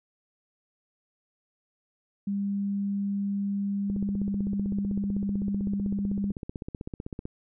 sine tone, 200 Hz, G3, 35 cents sharp, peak -26 dBFS, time 2.27-6.32 s, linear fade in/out 5 ms
click train, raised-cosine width 3 ms, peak -22 dBFS, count 54, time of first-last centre 3.9-7.254 s, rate 15.8 Hz
effects none

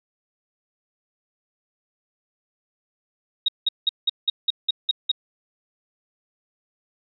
sine tone bursts, 3766 Hz, A#7, 17 cents sharp, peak -16 dBFS, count 9, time 3.46-5.116 s, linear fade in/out 5 ms, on 24 ms, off 180 ms, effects none

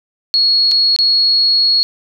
sine tone with dropouts, 4329 Hz, C#8, 42 cents flat, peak -9 dBFS, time 0.34-1.83 s, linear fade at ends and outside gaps 0 ms, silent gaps 0.713-0.717 / 0.963-0.988 s, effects none

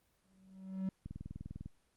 triangle tone with exponential growth, 190 Hz, F#3, 46 cents sharp, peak -30 dBFS, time 0.24-0.89 s, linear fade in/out 2 ms, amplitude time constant 140 ms
click train, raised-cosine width 5 ms, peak -32 dBFS, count 13, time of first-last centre 1.06-1.66 s, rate 20 Hz
effects pink hiss -75 dBFS RMS until 1.96 s + Opus 24 kbps

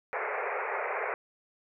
pink band-pass noise, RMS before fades -33 dBFS, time 0.13-1.14 s, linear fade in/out 0 ms, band 400 to 2400 Hz, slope 96 dB/octave, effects none

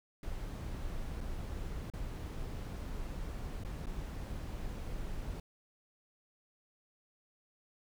brown noise with dropouts, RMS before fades -40 dBFS, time 0.23-5.4 s, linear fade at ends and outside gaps 2 ms, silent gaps 1.207-1.211 / 1.901-1.936 / 3.637-3.648 / 3.859-3.868 s, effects none

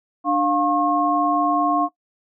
sine tone cluster, 295.9 / 707 / 1082 Hz, D4 / F5 / C#6, +13 / +21 / -42 cents, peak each -21 dBFS, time 0.24-1.89 s, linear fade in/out 50 ms, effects noise-tail reverb RT60 0.1 s tail -17 dB re dry

